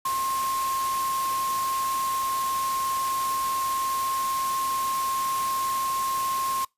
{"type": "tone in noise", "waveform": "sine", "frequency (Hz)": 1067, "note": "C6", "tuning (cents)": 34, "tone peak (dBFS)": -24, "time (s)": [0.05, 6.65], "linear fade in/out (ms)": 5, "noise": "white", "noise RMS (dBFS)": -34, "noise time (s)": [0.05, 6.65], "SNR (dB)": 7, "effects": ["noise-tail reverb RT60 0.2 s tail -25 dB re dry", "resampled to 32000 Hz"]}